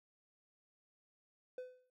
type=tone with exponential decay; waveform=triangle; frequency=505 Hz; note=B4; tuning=39 cents sharp; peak=-38 dBFS; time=1.58-1.9 s; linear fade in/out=2 ms; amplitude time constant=69 ms; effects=none